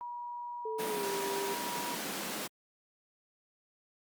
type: tone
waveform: sine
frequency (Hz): 962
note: B5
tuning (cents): -46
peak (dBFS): -38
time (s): 0.01-1.95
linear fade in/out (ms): 0
type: tone with pitch glide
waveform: sine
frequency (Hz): 440 to 396.6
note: A4 to G4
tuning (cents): 0 to +20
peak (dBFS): -35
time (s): 0.65-1.54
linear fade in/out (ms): 5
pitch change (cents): -180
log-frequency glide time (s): 0.86-1.06
type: high-pass noise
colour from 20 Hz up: pink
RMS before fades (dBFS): -38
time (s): 0.78-2.48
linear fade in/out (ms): 20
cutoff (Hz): 170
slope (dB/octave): 48
effects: Opus 48 kbps